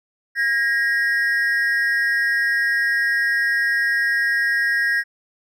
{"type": "ring-modulated tone", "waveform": "triangle", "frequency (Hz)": 1760, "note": "A6", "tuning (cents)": 0, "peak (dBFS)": -12, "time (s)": [0.35, 5.04], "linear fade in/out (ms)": 50, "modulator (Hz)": 130, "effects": []}